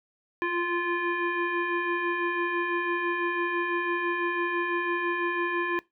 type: tone with frequency modulation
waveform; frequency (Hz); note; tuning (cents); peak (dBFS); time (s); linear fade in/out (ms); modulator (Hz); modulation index
sine; 1041; C6; -9; -25; 0.42-5.79; 0; 692; 1.6
effects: noise-tail reverb RT60 0.2 s tail -21 dB re dry